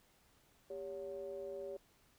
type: ring-modulated tone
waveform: triangle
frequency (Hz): 83.5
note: E2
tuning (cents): +23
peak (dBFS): -37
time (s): 0.7-1.77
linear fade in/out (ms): 5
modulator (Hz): 480
effects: pink hiss -70 dBFS RMS until 2.18 s